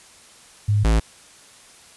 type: tone pair in turn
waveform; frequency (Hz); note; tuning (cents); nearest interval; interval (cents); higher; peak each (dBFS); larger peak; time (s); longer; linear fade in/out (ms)
sine / square; 103.83 / 55; G#2 / A1; 0 / 0; major seventh; 1100; first; -15; neither; 0.68-0.84 / 0.84-1; neither; 10
effects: white hiss -48 dBFS RMS until 1.96 s + resampled to 24000 Hz